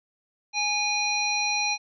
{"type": "harmonic tone with a mistuned harmonic", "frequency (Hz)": 820, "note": "G#5", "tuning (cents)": -22, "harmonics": [1, 3, 5, 7], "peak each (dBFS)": [-30, -26, -29, -32], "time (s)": [0.53, 1.78], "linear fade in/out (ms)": 50, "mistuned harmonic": 1, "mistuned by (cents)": 24, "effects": []}